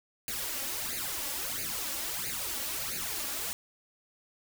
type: noise with flanger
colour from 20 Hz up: white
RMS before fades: -35 dBFS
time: 0.28-3.53 s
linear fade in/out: 0 ms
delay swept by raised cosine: 0.44 to 3.64 ms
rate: 1.5 Hz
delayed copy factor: +0.85
effects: none